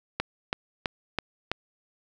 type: click train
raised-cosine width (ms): 0.3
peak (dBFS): -10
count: 5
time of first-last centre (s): 0.2-1.516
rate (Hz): 3.04
effects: none